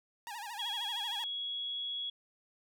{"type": "tone with vibrato", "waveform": "sawtooth", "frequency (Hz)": 880, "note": "A5", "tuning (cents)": 0, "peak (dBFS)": -37, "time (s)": [0.27, 1.24], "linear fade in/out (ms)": 0, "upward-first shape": "sine", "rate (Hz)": 13, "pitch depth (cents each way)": 160}
{"type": "tone with pitch glide", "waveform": "sine", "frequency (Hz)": [3322, 3345], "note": ["G#7", "G#7"], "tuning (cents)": [0, 12], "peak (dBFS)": -35, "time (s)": [0.59, 2.1], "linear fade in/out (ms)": 5, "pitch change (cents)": 12, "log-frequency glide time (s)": [0.83, 1.78]}
{"effects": []}